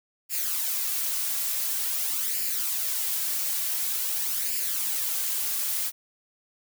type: noise with flanger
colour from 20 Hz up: blue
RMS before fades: -28 dBFS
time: 0.29-5.92 s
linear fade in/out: 50 ms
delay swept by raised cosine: 0.41 to 3.61 ms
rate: 0.47 Hz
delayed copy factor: +0.55
effects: none